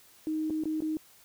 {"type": "tone with dropouts", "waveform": "sine", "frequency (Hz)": 312.3, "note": "D#4", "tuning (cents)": 7, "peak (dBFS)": -28, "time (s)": [0.27, 0.97], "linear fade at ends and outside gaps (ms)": 1, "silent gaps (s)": [[0.499, 0.505], [0.637, 0.655], [0.805, 0.821]], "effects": ["white hiss -58 dBFS RMS until 1.24 s"]}